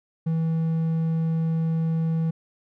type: tone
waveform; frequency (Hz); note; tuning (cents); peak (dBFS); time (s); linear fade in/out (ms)
triangle; 162.5; E3; -24; -19; 0.26-2.31; 10
effects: none